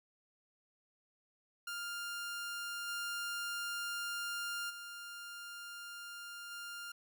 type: tone with level steps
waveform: sawtooth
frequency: 1400 Hz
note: F6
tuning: 4 cents sharp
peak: -36 / -34 / -42 / -40 dBFS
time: 1.67-6.92 s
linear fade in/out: 5 ms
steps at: 2.87 / 4.69 / 6.5 s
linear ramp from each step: 20 ms
effects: none